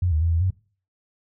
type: tone with pitch steps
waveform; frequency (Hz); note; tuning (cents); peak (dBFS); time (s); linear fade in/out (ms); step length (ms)
sine; 89.2 / 77.3 / 83.8 / 82.8 / 93.1; F2 / D#2 / E2 / E2 / F#2; +37 / -11 / +29 / +8 / +11; -18; 0.02-0.505; 5; 97
effects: noise-tail reverb RT60 0.4 s tail -20 dB re dry